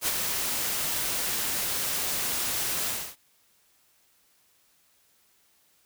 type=noise with ADSR envelope; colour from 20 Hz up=white; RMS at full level=-25 dBFS; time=0.01-3.16 s; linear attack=64 ms; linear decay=31 ms; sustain=-4 dB; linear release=280 ms; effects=white hiss -65 dBFS RMS until 5.85 s

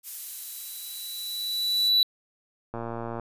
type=noise; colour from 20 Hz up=violet; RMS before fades=-34 dBFS; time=0.03-1.92 s; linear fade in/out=50 ms
type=tone with exponential growth; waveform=triangle; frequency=3951 Hz; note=B7; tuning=in tune; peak=-15 dBFS; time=0.19-2.03 s; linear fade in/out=1 ms; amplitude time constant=400 ms
type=click train; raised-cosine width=1 ms; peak=-20 dBFS; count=54; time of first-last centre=2.74-3.197 s; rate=116 Hz
effects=resampled to 32000 Hz

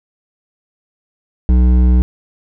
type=tone with hard clipping; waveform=sine; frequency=61.74 Hz; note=B1; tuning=in tune; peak=-9 dBFS; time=1.49-2.02 s; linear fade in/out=0 ms; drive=10 dB; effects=none

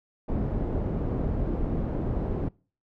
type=low-pass noise; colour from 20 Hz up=pink; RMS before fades=-28 dBFS; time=0.28-2.49 s; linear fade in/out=10 ms; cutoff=460 Hz; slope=12 dB/octave; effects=noise-tail reverb RT60 0.4 s tail -25 dB re dry

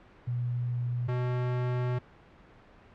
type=tone pair in turn; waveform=sine / square; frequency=121.7 / 124.26 Hz; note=B2 / B2; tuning=-25 / +11 cents; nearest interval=unison; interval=36 cents; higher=second; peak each=-28 dBFS; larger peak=neither; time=0.27-1.08 / 1.08-1.99 s; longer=second; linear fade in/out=10 ms; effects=pink hiss -55 dBFS RMS until 2.94 s + low-pass 2000 Hz 12 dB/octave

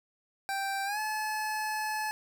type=tone with pitch glide; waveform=25% pulse; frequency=784 to 859.9 Hz; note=G5 to A5; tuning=0 to -40 cents; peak=-27 dBFS; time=0.49-2.11 s; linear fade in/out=0 ms; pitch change=+160 cents; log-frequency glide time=0.85-0.99 s; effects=none

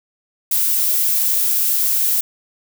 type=noise; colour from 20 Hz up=violet; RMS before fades=-17 dBFS; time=0.51-2.21 s; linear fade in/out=5 ms; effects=none

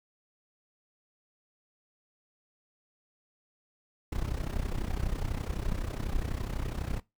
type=noise with amplitude modulation; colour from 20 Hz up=brown; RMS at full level=-29 dBFS; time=4.12-7 s; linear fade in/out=5 ms; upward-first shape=sine; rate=32 Hz; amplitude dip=80%; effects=noise-tail reverb RT60 0.2 s tail -20 dB re dry

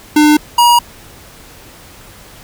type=tone pair in turn; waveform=square; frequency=300.9 / 955.3 Hz; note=D4 / A#5; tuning=+42 / +42 cents; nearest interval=octave + minor sixth; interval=2000 cents; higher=second; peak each=-6 dBFS; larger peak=neither; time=0.16-0.37 / 0.58-0.79 s; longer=neither; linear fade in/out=5 ms; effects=pink hiss -38 dBFS RMS until 2.43 s

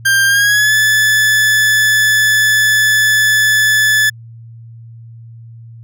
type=tone with pitch glide; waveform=40% pulse; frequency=1589 to 1732.8 Hz; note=G6 to A6; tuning=+23 to -27 cents; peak=-8 dBFS; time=0.05-4.1 s; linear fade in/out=10 ms; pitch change=+150 cents; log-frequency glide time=0.26-0.74 s; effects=added 115 Hz sine -32 dBFS peak until 5.83 s

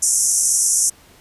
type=band-pass noise; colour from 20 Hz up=pink; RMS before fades=-17 dBFS; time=0.02-0.9 s; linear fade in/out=10 ms; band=5700 to 11000 Hz; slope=96 dB/octave; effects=pink hiss -49 dBFS RMS until 1.2 s + resampled to 32000 Hz

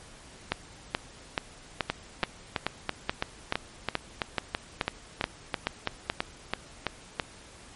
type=two click trains; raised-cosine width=0.3 ms; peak=-10 / -9 dBFS; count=17 / 14; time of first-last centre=1.9-7.198 / 0.52-6.099 s; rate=3.02 / 2.33 Hz; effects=pink hiss -50 dBFS RMS until 7.75 s + MP3 48 kbps

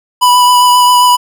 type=tone with vibrato; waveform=square; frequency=987.8 Hz; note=B5; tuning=in tune; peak=-5 dBFS; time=0.21-1.17 s; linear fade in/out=20 ms; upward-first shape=triangle; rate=7.5 Hz; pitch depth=17 cents each way; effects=none

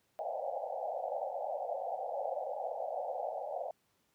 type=band-pass noise; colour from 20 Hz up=white; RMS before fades=-38 dBFS; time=0.19-3.71 s; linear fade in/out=0 ms; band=510 to 810 Hz; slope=96 dB/octave; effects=pink hiss -75 dBFS RMS until 4.14 s + high-pass 100 Hz 12 dB/octave

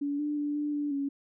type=tone with pitch steps; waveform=sine; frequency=285.8 / 296 / 292.3 / 295.1 / 291.9 / 279.4 Hz; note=D4 / D4 / D4 / D4 / D4 / C#4; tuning=-47 / +14 / -8 / +8 / -10 / +14 cents; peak=-28 dBFS; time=0.01-1.09 s; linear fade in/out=10 ms; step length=180 ms; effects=none

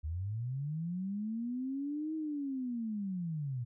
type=linear two-way sweep; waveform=sine; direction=up then down; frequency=72.7 to 318.6 to 116.1 Hz; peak=-34 dBFS; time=0.03-3.65 s; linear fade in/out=20 ms; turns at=2.15 s; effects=none

